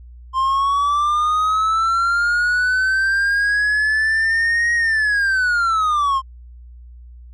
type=linear two-way sweep; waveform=triangle; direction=up then down; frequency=1046.5 to 1888 to 1046.5 Hz; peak=-13 dBFS; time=0.33-6.22 s; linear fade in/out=50 ms; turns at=4.74 s; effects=added 60 Hz sine -37 dBFS peak until 7.33 s + resampled to 24000 Hz